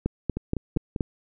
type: two click trains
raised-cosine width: 3 ms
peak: -11 / -15 dBFS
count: 5 / 4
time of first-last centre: 0.06-1.008 / 0.37-0.962 s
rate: 4.22 / 5.07 Hz
effects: none